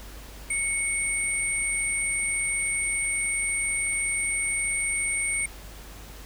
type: tone pair together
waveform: sine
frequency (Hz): 2217 / 8868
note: C#7 / C#9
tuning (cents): 0 / 0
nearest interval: 2 octaves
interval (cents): 2400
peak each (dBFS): -27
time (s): 0.5-5.46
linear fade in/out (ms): 5
effects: added 50 Hz sine -42 dBFS peak until 6.25 s + pink hiss -46 dBFS RMS until 6.25 s